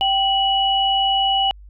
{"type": "tone pair together", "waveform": "sine", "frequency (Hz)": [780, 2935], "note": ["G5", "F#7"], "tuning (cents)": [-9, -15], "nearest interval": "octave + major seventh", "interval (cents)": 2294, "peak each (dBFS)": -18, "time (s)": [0.01, 1.51], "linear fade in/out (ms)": 0, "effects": ["added 50 Hz sine -39 dBFS peak until 1.69 s"]}